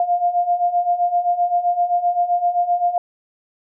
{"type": "beating tone pair", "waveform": "sine", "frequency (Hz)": [698.5, 706.2], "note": ["F5", "F5"], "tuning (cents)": [0, 19], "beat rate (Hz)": 7.7, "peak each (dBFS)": [-21, -17], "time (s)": [0, 2.98], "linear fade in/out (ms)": 2, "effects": []}